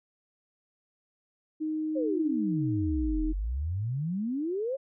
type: tone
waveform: sine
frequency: 311.1 Hz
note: D#4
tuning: in tune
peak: -28 dBFS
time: 1.6-3.33 s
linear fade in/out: 20 ms
type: exponential two-way sweep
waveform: sine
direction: down then up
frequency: 560 to 38.89 to 560 Hz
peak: -28 dBFS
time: 1.95-4.77 s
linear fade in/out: 20 ms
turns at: 3.25 s
effects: none